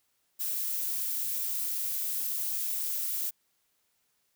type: noise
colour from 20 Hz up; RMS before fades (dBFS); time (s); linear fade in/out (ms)
violet; -32; 0.39-3.31; 20
effects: white hiss -74 dBFS RMS until 4.35 s